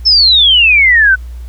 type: exponential sweep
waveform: sine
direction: down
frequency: 5380 to 1480 Hz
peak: -4 dBFS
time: 0.05-1.16 s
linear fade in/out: 20 ms
effects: added 60 Hz sine -23 dBFS peak until 1.48 s + pink hiss -47 dBFS RMS until 1.48 s